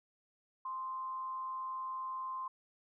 sine tone with amplitude modulation, 1044 Hz, C6, 4 cents flat, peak -36 dBFS, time 0.65-2.48 s, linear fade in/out 5 ms, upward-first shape sine, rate 195 Hz, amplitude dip 30%, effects none

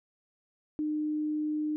sine tone, 303.8 Hz, D#4, 41 cents flat, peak -28 dBFS, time 0.79-1.76 s, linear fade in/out 0 ms, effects none

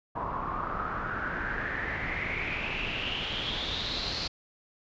pink noise with low-pass filter sweep, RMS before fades -33 dBFS, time 0.15-4.28 s, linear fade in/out 10 ms, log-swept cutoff 1000 to 4500 Hz, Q 7.1, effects resampled to 16000 Hz

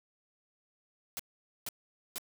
white noise bursts, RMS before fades -38 dBFS, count 3, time 1.17-2.182 s, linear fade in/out 0 ms, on 24 ms, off 470 ms, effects none

